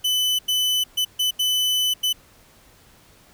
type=tone bursts at uneven times; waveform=40% pulse; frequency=3000 Hz; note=F#7; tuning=23 cents sharp; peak=-18 dBFS; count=6; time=0.04-0.39 / 0.48-0.84 / 0.97-1.05 / 1.19-1.31 / 1.39-1.94 / 2.03-2.13 s; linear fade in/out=10 ms; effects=pink hiss -53 dBFS RMS until 3.33 s